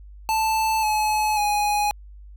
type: tone with pitch steps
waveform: square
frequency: 880 / 854.9 / 830.6 Hz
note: A5 / G#5 / G#5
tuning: 0 / +50 / 0 cents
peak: -20 dBFS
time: 0.29-1.91 s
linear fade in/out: 0 ms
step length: 540 ms
effects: added 50 Hz sine -40 dBFS peak until 2.36 s